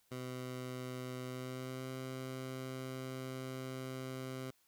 15% pulse tone with pitch glide, 127.1 to 130.45 Hz, C3 to C3, -50 to -5 cents, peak -35 dBFS, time 0.11-4.51 s, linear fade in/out 10 ms, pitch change +45 cents, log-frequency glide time 1.25-1.89 s, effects white hiss -73 dBFS RMS until 4.67 s

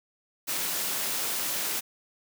white high-pass noise, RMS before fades -30 dBFS, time 0.47-1.81 s, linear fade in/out 20 ms, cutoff 150 Hz, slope 12 dB/octave, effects none

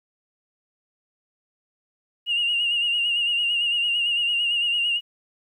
sine tone with vibrato, 2833 Hz, F7, 24 cents sharp, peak -19 dBFS, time 2.26-5.01 s, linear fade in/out 50 ms, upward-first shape sine, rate 8.9 Hz, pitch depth 45 cents each way, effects tanh soft clip ceiling -15 dBFS + 10-bit

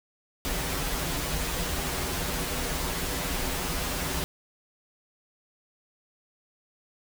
pink noise with comb filter, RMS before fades -30 dBFS, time 0.45-4.24 s, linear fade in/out 0 ms, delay 9.3 ms, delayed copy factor -0.8, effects none

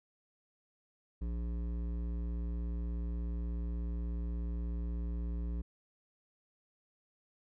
sine tone with hard clipping, 58.27 Hz, A#1, in tune, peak -36 dBFS, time 1.21-5.62 s, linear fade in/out 10 ms, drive 12 dB, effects none

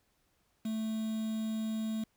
triangle tone with quantisation, 220 Hz, A3, in tune, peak -30 dBFS, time 0.65-2.04 s, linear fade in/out 5 ms, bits 8, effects pink hiss -74 dBFS RMS until 2.16 s

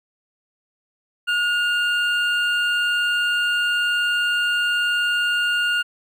triangle tone pair together, 1441 / 2800 Hz, F#6 / F7, -46 / +4 cents, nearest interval octave, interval 1150 cents, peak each -18 / -21 dBFS, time 1.27-5.83 s, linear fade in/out 20 ms, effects none

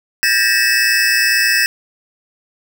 square tone cluster, 1599 / 1783 / 1905 / 2609 / 5240 Hz, G6 / A6 / A#6 / E7 / E8, +34 / +22 / +37 / -18 / -11 cents, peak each -19 dBFS, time 0.23-1.66 s, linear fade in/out 0 ms, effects none

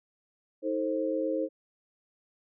sine chord, A diminished, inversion second, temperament just, 316.8 / 440 / 528 Hz, Eb4 / A4 / C5, +31 / 0 / +16 cents, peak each -31 / -34 / -30 dBFS, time 0.62-1.49 s, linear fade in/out 50 ms, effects none

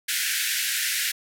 pink band-pass noise, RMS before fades -26 dBFS, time 0.08-1.12 s, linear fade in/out 10 ms, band 1500 to 16000 Hz, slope 96 dB/octave, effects none

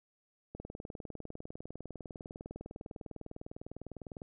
click train, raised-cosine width 2 ms, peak -30 dBFS, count 74, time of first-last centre 0.55-4.218 s, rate 19.9 Hz, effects none

